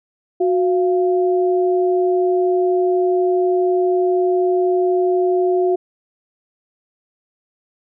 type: tone pair together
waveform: sine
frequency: 365.9 / 690 Hz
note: F#4 / F5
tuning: -19 / -21 cents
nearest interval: major seventh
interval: 1098 cents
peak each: -14 / -22 dBFS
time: 0.4-5.76 s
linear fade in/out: 10 ms
effects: none